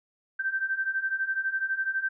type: beating tone pair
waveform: sine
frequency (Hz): 1552 / 1564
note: G6 / G6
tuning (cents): -18 / -4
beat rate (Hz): 12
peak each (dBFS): -31 / -28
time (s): 0.39-2.09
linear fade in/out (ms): 10
effects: none